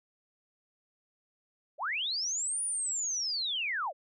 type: linear two-way sweep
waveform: sine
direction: up then down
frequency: 493.9 to 9720 to 493.9 Hz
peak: -30 dBFS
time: 1.78-3.93 s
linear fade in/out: 50 ms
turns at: 2.63 s
effects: none